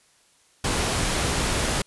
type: noise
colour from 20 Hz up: pink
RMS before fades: -24 dBFS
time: 0.64-1.82 s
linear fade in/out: 5 ms
effects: white hiss -60 dBFS RMS until 1.86 s + resampled to 24000 Hz